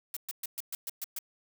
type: noise bursts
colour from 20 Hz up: blue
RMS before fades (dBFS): -36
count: 8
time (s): 0.14-1.188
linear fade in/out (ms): 2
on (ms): 26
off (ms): 120
effects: none